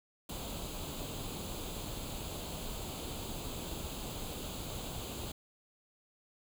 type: noise with comb filter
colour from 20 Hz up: pink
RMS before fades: -41 dBFS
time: 0.29-5.32 s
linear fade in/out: 5 ms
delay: 0.27 ms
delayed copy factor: +0.7
effects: none